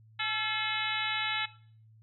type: harmonic tone with a mistuned harmonic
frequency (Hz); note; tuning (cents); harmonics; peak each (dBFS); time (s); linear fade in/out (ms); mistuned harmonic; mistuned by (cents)
430; A4; -40; 2 / 3 / 4 / 5 / 6 / 7 / 8 / 9; -40 / -38 / -36 / -36 / -38 / -38 / -40 / -38; 0.19-1.46; 10; 3; +70
effects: noise-tail reverb RT60 0.5 s tail -17 dB re dry + added 110 Hz sine -55 dBFS peak until 2.02 s